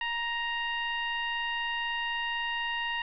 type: tone with frequency modulation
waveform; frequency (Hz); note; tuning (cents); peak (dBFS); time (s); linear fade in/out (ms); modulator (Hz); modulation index
sine; 1870; A#6; +5; -29; 0.01-3.02; 2; 929; 1.2
effects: none